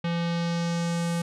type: tone with low-pass filter sweep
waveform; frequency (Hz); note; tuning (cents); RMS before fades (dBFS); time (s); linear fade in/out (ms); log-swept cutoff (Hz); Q
square; 170; F3; -46; -27; 0.04-1.22; 5; 3300 to 10000; 1.6
effects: none